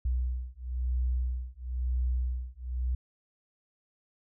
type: beating tone pair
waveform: sine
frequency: 61.74 / 62.74 Hz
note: B1 / B1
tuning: 0 / +28 cents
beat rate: 1 Hz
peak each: -31 dBFS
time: 0.05-2.95 s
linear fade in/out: 5 ms
effects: none